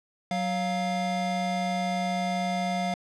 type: tone pair together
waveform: square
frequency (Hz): 185.94 / 702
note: F#3 / F5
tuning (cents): +9 / +9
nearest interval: octave + major seventh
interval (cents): 2300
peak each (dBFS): -30 / -29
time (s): 0.31-2.94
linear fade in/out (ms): 2
effects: low-pass 6000 Hz 12 dB/octave